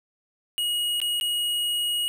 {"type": "tone with dropouts", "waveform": "square", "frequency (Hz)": 2892, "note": "F#7", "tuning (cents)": -40, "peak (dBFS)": -24, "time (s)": [0.58, 2.08], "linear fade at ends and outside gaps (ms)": 0, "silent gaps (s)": [[1.002, 1.016], [1.2, 1.211]], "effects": []}